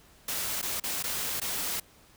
white noise with dropouts, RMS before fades -32 dBFS, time 0.28-1.8 s, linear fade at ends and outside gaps 5 ms, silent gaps 0.616-0.626 / 0.8-0.837 / 1.027-1.038 / 1.401-1.415 s, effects pink hiss -58 dBFS RMS until 2.16 s

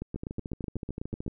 two click trains, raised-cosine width 3 ms, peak -22 / -21 dBFS, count 16 / 11, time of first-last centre 0.16-1.279 / 0.02-1.264 s, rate 13.4 / 8.04 Hz, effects none

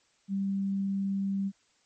sine tone, 196 Hz, G3, in tune, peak -27 dBFS, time 0.28-1.52 s, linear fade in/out 50 ms, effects white hiss -68 dBFS RMS until 1.85 s + MP3 32 kbps

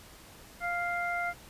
harmonic tone, 698.5 Hz, F5, in tune, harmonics 1 / 2 / 3, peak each -33 / -34 / -35 dBFS, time 0.6-1.34 s, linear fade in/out 50 ms, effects pink hiss -52 dBFS RMS until 1.49 s + resampled to 32000 Hz

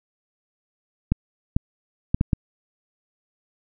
clicks, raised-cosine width 5 ms, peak -6 dBFS, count 5, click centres 1.12 / 1.565 / 2.145 / 2.211 / 2.332 s, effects none

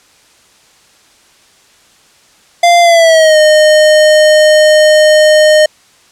square tone with pitch glide, 693 to 613.8 Hz, F5 to D#5, -14 to -24 cents, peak -4 dBFS, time 2.63-5.66 s, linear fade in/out 5 ms, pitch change -210 cents, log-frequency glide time 2.81-3.38 s, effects white hiss -46 dBFS RMS until 6.11 s + low-pass 8000 Hz 12 dB/octave

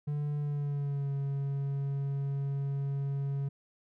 triangle tone with pitch glide, 146.83 to 139.07 Hz, D3 to C#3, 0 to +6 cents, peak -28 dBFS, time 0.07-3.49 s, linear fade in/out 10 ms, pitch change -94 cents, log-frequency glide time 0.38-1.12 s, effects none

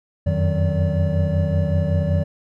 triangle tone cluster, 86.8 / 92.1 / 154.4 / 185.1 / 576 Hz, F2 / F#2 / D#3 / F#3 / D5, -10 / -7 / -13 / +1 / -34 cents, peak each -19 / -22 / -20 / -24 / -25 dBFS, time 0.26-2.24 s, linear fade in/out 10 ms, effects none

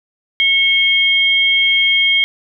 sine tone pair together, 2194 / 3207 Hz, C#7 / G7, -18 / +39 cents, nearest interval perfect fifth, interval 657 cents, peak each -13 dBFS, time 0.4-2.24 s, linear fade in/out 0 ms, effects none

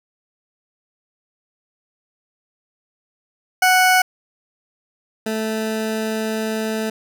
20% pulse tone pair in turn, 740 / 219.4 Hz, F#5 / A3, 0 / -5 cents, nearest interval octave + major sixth, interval 2105 cents, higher first, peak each -7 / -16 dBFS, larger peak first, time 3.62-4.02 / 5.26-6.9 s, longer second, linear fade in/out 5 ms, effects none

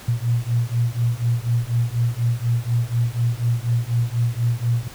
sine beating tone pair, 116.54 / 120.64 Hz, A#2 / B2, 0 / -40 cents, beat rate 4.1 Hz, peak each -21 dBFS, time 0.08-4.88 s, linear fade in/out 5 ms, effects pink hiss -41 dBFS RMS until 4.94 s

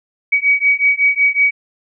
sine beating tone pair, 2262 / 2267.4 Hz, C#7 / C#7, +34 / +39 cents, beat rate 5.4 Hz, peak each -14 dBFS, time 0.32-1.51 s, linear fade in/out 10 ms, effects none

